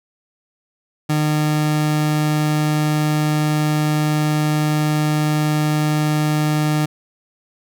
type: tone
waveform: 30% pulse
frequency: 151.8 Hz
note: D#3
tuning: 42 cents flat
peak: -13 dBFS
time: 1.09-6.86 s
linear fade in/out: 10 ms
effects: none